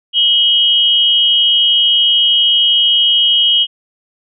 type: tone pair together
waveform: sine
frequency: 2938 / 3225 Hz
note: F#7 / G7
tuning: -13 / +48 cents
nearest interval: major second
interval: 161 cents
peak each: -11 dBFS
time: 0.13-3.67 s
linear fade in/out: 50 ms
effects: none